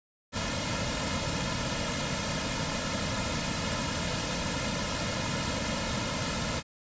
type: noise with comb filter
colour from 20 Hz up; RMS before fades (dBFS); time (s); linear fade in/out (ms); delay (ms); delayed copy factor
pink; -31; 0.32-6.63; 50; 2.6; -0.75
effects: resampled to 16000 Hz